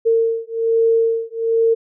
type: beating tone pair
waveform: sine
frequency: 454.7 / 455.9 Hz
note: A#4 / A#4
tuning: -43 / -39 cents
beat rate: 1.2 Hz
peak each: -17 dBFS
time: 0.05-1.75 s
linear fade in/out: 20 ms
effects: none